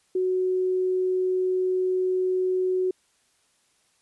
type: tone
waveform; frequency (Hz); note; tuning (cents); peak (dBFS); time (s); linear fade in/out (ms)
sine; 370; F#4; 0; -21; 0.15-2.91; 5
effects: white hiss -66 dBFS RMS until 4.01 s + resampled to 24000 Hz